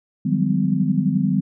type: tone cluster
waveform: sine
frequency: 152.2 / 179.4 / 191.6 / 202.4 / 253.3 Hz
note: D#3 / F3 / G3 / G#3 / B3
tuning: -38 / +47 / -39 / -44 / +44 cents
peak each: -23 dBFS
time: 0.25-1.41 s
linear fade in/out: 10 ms
effects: none